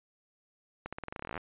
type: accelerating click train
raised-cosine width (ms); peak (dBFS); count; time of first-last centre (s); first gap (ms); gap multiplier
0.5; -23; 18; 0.86-1.377; 66; 0.89
effects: resampled to 8000 Hz